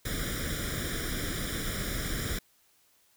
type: noise with comb filter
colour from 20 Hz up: pink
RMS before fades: -33 dBFS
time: 0.05-2.39 s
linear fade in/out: 5 ms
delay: 0.56 ms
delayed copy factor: +0.9
effects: white hiss -66 dBFS RMS until 3.16 s